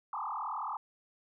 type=tone with frequency modulation; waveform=sine; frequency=1032 Hz; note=C6; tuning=24 cents flat; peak=-34 dBFS; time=0.13-0.77 s; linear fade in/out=2 ms; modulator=38.7 Hz; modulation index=5.6; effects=none